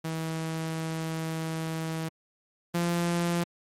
sawtooth tone pair in turn, 161.3 / 172.07 Hz, E3 / F3, -37 / -25 cents, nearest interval minor second, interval 112 cents, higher second, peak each -26 / -21 dBFS, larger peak second, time 0.04-2.09 / 2.74-3.44 s, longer first, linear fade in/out 10 ms, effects MP3 64 kbps

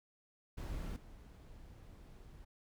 brown noise with level steps, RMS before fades -42 / -55 dBFS, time 0.57-2.45 s, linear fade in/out 10 ms, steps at 0.96 s, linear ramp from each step 5 ms, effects none

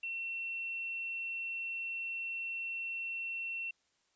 sine tone, 2710 Hz, E7, 47 cents sharp, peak -36 dBFS, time 0.03-3.71 s, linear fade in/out 5 ms, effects white hiss -75 dBFS RMS until 4.15 s + resampled to 16000 Hz

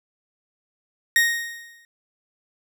40% pulse tone with exponential decay, 1864.7 Hz, A#6, in tune, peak -12 dBFS, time 1.16-1.85 s, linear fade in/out 1 ms, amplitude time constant 150 ms, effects none

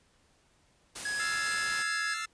white noise, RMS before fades -39 dBFS, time 0.95-1.83 s, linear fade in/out 10 ms
square tone, 1675 Hz, G#6, 14 cents sharp, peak -32 dBFS, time 1.05-2.14 s, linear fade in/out 5 ms
sawtooth chord, F major seventh, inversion third, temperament equal, 1318.5 / 1396.9 / 1760 / 2093 Hz, E6 / F6 / A6 / C7, 0 / 0 / 0 / 0 cents, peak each -33 / -39 / -36 / -36 dBFS, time 1.19-2.26 s, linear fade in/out 10 ms
effects pink hiss -67 dBFS RMS until 2.33 s + resampled to 22050 Hz

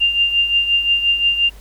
sine tone with tremolo, 2794 Hz, F7, in tune, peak -10 dBFS, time 0-1.5 s, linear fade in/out 20 ms, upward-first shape triangle, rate 5.7 Hz, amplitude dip 70%, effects added 50 Hz sine -37 dBFS peak until 1.6 s + pink hiss -47 dBFS RMS until 1.6 s

